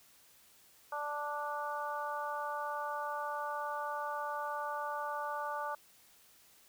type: harmonic tone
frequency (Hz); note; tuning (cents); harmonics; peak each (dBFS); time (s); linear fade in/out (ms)
293.7; D4; 0; 2 / 3 / 4 / 5; -42 / -39 / -40 / -44; 0.92-5.75; 5
effects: white hiss -63 dBFS RMS until 6.68 s